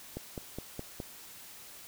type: click train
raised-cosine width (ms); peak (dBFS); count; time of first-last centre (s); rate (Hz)
2; -24; 5; 0.17-1.002; 4.81
effects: white hiss -50 dBFS RMS until 1.87 s